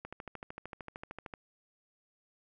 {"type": "click train", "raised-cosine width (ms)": 0.5, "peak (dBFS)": -27, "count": 18, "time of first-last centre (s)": [0.05, 1.338], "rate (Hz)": 13.2, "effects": []}